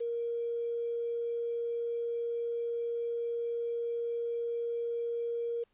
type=tone with quantisation; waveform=sine; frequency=469.1 Hz; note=A#4; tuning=11 cents sharp; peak=-31 dBFS; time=0-5.64 s; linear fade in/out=10 ms; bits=9; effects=pink hiss -74 dBFS RMS until 5.73 s + resampled to 8000 Hz

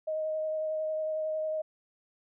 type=tone with vibrato; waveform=sine; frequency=625 Hz; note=D#5; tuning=8 cents sharp; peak=-29 dBFS; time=0.07-1.62 s; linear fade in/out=10 ms; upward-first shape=sine; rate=11 Hz; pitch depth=12 cents each way; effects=none

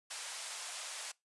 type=band-pass noise; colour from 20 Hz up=white; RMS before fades=-44 dBFS; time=0.1-1.12 s; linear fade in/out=10 ms; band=610 to 10000 Hz; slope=24 dB/octave; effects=noise-tail reverb RT60 0.2 s tail -23 dB re dry + resampled to 24000 Hz

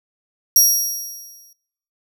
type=tone with exponential decay; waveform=25% pulse; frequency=5660 Hz; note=F8; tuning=22 cents sharp; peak=-3 dBFS; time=0.56-1.53 s; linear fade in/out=2 ms; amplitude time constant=210 ms; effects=noise-tail reverb RT60 0.7 s tail -25 dB re dry

